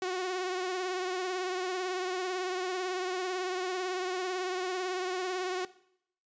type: tone with vibrato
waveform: sawtooth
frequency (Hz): 368.1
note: F#4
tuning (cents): -9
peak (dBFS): -27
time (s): 0.02-5.65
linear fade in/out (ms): 2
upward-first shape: triangle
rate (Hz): 18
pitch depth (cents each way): 53
effects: noise-tail reverb RT60 0.7 s tail -18 dB re dry + resampled to 16000 Hz